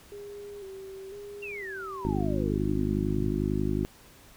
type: tone with vibrato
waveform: sine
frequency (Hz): 396.2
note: G4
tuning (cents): +18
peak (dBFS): -39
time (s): 0.12-2.23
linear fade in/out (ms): 0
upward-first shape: square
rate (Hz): 1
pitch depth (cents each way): 48
type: exponential sweep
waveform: sine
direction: down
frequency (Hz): 2794 to 91.3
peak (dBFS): -36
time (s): 1.42-3.41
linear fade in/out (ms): 10
type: harmonic tone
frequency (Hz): 51.1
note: G#1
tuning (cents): -27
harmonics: 1 / 2 / 3 / 4 / 5 / 6 / 7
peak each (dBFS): -33 / -33 / -33 / -33 / -33 / -33 / -33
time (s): 2.05-3.85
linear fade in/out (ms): 0
effects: pink hiss -54 dBFS RMS until 4.36 s